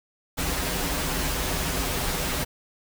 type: noise with comb filter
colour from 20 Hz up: pink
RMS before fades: -27 dBFS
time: 0.37-2.45 s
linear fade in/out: 20 ms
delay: 9.1 ms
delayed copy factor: -0.8
effects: none